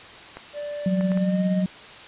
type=clicks; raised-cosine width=0.5 ms; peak=-21 dBFS; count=4; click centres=0.37 / 1.01 / 1.118 / 1.174 s
type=tone with pitch glide; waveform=triangle; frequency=586 to 618 Hz; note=D5 to D#5; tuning=-4 to -12 cents; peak=-27 dBFS; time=0.53-1.66 s; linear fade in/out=50 ms; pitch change=+92 cents; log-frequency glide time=1.1-1.43 s
type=tone with tremolo; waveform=sine; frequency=185 Hz; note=F#3; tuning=in tune; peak=-17 dBFS; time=0.86-1.66 s; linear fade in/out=2 ms; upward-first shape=triangle; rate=17 Hz; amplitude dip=55%
effects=white hiss -42 dBFS RMS until 2.07 s + resampled to 8000 Hz